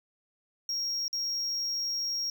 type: tone with dropouts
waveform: triangle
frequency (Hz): 5588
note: F8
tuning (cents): 0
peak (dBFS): -28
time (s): 0.69-2.3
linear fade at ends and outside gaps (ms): 2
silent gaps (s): 1.081-1.129
effects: none